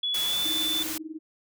sine tone with pitch glide, 3400 to 3506 Hz, G#7 to A7, +40 to -7 cents, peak -25 dBFS, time 0.03-0.83 s, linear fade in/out 5 ms, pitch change +53 cents, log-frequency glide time 0.21-0.41 s
white noise, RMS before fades -33 dBFS, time 0.14-0.98 s, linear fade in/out 5 ms
sine tone with tremolo, 315.3 Hz, D#4, 23 cents sharp, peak -31 dBFS, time 0.45-1.19 s, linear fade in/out 5 ms, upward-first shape triangle, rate 20 Hz, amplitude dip 95%
effects none

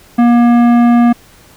triangle tone with tanh clipping, 238.2 Hz, A#3, 38 cents sharp, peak -7 dBFS, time 0.18-1.13 s, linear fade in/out 10 ms, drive 18 dB, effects pink hiss -43 dBFS RMS until 1.56 s

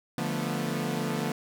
sawtooth chord, B half-diminished seventh, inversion first, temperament equal with one note detuned, 146.83 / 174.61 / 220 / 243.8 Hz, D3 / F3 / A3 / B3, 0 / 0 / 0 / -22 cents, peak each -30 dBFS, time 0.18-1.32 s, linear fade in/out 2 ms, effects none

